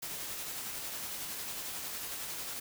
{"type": "noise with tremolo", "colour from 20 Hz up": "white", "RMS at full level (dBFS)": -39, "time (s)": [0.02, 2.6], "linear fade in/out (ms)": 10, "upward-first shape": "sine", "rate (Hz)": 11, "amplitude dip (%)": 25, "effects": []}